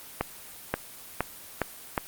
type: accelerating click train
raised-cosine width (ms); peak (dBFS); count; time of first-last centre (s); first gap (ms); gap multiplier
0.5; -9; 5; 0.21-1.978; 530; 0.88
effects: white hiss -45 dBFS RMS until 2.07 s + Opus 24 kbps